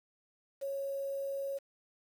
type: tone with quantisation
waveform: sine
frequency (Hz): 551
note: C#5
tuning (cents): -11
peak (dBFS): -34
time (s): 0.61-1.59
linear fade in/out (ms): 20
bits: 9
effects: none